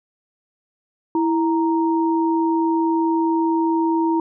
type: tone pair together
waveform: sine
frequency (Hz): 328.6 / 932.3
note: E4 / A#5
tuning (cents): -5 / 0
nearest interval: octave + tritone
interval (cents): 1805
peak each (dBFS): -17 / -22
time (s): 1.15-4.2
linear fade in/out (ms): 2
effects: none